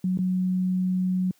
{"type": "tone with dropouts", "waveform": "sine", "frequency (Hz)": 184.3, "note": "F#3", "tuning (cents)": -7, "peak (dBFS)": -21, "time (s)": [0.04, 1.31], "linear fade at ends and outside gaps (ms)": 2, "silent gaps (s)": [0.174, 0.188], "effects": ["white hiss -63 dBFS RMS until 1.39 s", "high-pass 100 Hz 12 dB/octave"]}